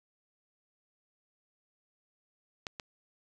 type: clicks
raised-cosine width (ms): 0.2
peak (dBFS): -19 / -22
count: 2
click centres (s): 2.668 / 2.798
effects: none